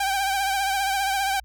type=tone with vibrato; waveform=sawtooth; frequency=784 Hz; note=G5; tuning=in tune; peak=-18 dBFS; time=0-1.4 s; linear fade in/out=5 ms; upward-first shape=triangle; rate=15 Hz; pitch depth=56 cents each way; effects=added 57 Hz sine -45 dBFS peak until 1.44 s